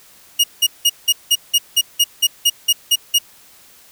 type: tone bursts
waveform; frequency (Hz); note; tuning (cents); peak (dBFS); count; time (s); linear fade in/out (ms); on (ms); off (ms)
sawtooth; 2869; F7; +46; -7; 13; 0.39-3.187; 10; 49; 180
effects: white hiss -47 dBFS RMS until 3.91 s